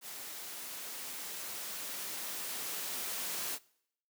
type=noise with level ramp; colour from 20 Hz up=white; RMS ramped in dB=-45 to -37 dBFS; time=0.01-3.59 s; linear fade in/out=50 ms; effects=noise-tail reverb RT60 0.7 s tail -23 dB re dry + high-pass 200 Hz 12 dB/octave